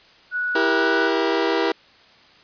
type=tone with pitch glide; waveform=sine; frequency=1470 to 1482.8 Hz; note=F#6 to F#6; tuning=-12 to +3 cents; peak=-21 dBFS; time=0.31-1.11 s; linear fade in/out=50 ms; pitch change=+15 cents; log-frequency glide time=0.76-0.84 s
type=chord; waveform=sawtooth; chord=E diminished; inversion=none; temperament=just; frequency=329.6 / 395.6 / 474.7 Hz; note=E4 / G4 / Bb4; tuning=0 / +16 / +31 cents; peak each=-19 dBFS; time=0.55-1.72 s; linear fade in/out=5 ms
effects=white hiss -51 dBFS RMS until 2.43 s + resampled to 11025 Hz